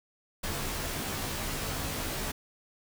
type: noise with comb filter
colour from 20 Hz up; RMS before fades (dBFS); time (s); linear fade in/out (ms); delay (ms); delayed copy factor
pink; -34; 0.43-2.32; 10; 17; -0.95
effects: none